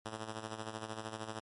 5% pulse tone with tremolo, 110 Hz, A2, in tune, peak -27 dBFS, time 0.05-1.4 s, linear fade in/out 10 ms, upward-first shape sine, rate 13 Hz, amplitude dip 65%, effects MP3 48 kbps

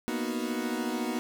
40% pulse chord, B major seventh, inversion third, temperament equal, 233.1 / 246.9 / 311.1 / 370 Hz, A#3 / B3 / D#4 / F#4, 0 / 0 / 0 / 0 cents, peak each -34 / -33 / -35 / -36 dBFS, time 0.08-1.19 s, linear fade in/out 0 ms, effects none

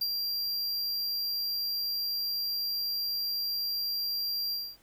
square tone with ADSR envelope, 4748 Hz, D8, 18 cents sharp, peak -27 dBFS, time 0.01-4.77 s, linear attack 6 ms, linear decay 56 ms, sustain -3 dB, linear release 250 ms, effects pink hiss -63 dBFS RMS until 4.82 s

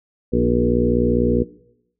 harmonic tone with a mistuned harmonic, 60 Hz, B1, 49 cents flat, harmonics 1 / 2 / 3 / 4 / 5 / 6 / 7 / 8, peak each -24 / -25 / -24 / -20 / -25 / -24 / -24 / -22 dBFS, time 0.32-1.44 s, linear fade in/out 20 ms, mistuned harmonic 6, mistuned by +22 cents, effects noise-tail reverb RT60 0.8 s tail -20 dB re dry

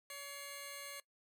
10% pulse tone pair together, 565 / 2121 Hz, C#5 / C7, +33 / +23 cents, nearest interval octave + major seventh, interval 2290 cents, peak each -40 / -40 dBFS, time 0.1-1 s, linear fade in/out 2 ms, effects noise-tail reverb RT60 0.1 s tail -20 dB re dry

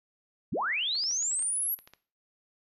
sine linear sweep, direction up, 82.9 to 11840 Hz, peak -27 dBFS, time 0.52-1.75 s, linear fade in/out 10 ms
clicks, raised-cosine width 0.2 ms, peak -32 dBFS, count 10, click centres 0.954 / 1.038 / 1.111 / 1.225 / 1.315 / 1.393 / 1.424 / 1.789 / 1.875 / 1.936 s
effects noise-tail reverb RT60 0.4 s tail -17 dB re dry

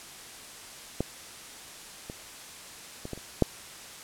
clicks, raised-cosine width 2 ms, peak -13 / -24 / -23 / -21 / -30 / -6 dBFS, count 6, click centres 1.006 / 2.099 / 3.054 / 3.133 / 3.176 / 3.423 s, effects white hiss -45 dBFS RMS until 4.03 s + low-pass 10000 Hz 12 dB/octave

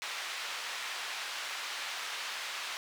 white band-pass noise, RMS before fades -39 dBFS, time 0.02-2.77 s, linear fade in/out 0 ms, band 910 to 3600 Hz, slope 12 dB/octave, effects none

